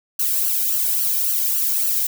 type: noise with flanger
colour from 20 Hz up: violet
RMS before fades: -20 dBFS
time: 0.19-2.07 s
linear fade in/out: 5 ms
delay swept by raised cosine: 0.67 to 1.32 ms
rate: 3.6 Hz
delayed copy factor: +0.75
effects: none